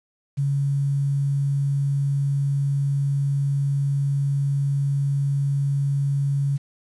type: tone with quantisation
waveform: sine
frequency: 140 Hz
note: C#3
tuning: 18 cents sharp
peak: -19 dBFS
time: 0.37-6.58 s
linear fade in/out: 20 ms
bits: 8
effects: resampled to 24000 Hz